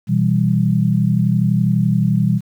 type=chord; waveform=sine; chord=E minor; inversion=second; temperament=equal with one note detuned; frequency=123.47 / 164.24 / 196 Hz; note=B2 / E3 / G3; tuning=0 / -6 / 0 cents; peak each=-17 dBFS; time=0.07-2.41 s; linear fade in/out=50 ms; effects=8-bit